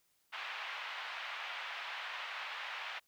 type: band-pass noise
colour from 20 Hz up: white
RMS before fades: -43 dBFS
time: 0.32-3 s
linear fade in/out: 20 ms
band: 750 to 3000 Hz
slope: 24 dB/octave
effects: white hiss -75 dBFS RMS until 3.07 s